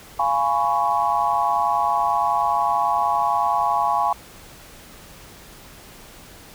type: chord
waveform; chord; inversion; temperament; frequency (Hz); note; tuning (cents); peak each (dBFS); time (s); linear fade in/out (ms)
sine; C# dominant seventh; first; just; 693 / 831.5 / 997.9 / 1108.7; E#5 / G#5 / B5 / C#6; -14 / +2 / +18 / 0; -25 / -21 / -24 / -23; 0.19-4.13; 5
effects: pink hiss -44 dBFS RMS until 6.54 s